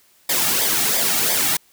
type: noise with flanger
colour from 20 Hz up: white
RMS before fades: -19 dBFS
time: 0.29-1.57 s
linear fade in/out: 5 ms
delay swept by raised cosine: 0.71 to 2.01 ms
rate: 2.9 Hz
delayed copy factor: -0.65
effects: white hiss -56 dBFS RMS until 1.72 s